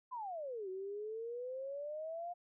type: exponential two-way sweep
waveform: sine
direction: down then up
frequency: 1043 to 370 to 712 Hz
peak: -40 dBFS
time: 0.11-2.34 s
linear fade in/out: 20 ms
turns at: 0.69 s
effects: none